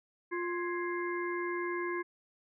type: harmonic tone with a mistuned harmonic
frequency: 350.5 Hz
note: F4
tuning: 6 cents sharp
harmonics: 1 / 3 / 5 / 6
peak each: -34 / -39 / -41 / -42 dBFS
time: 0.31-2.03 s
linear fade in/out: 20 ms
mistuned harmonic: 5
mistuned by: -93 cents
effects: none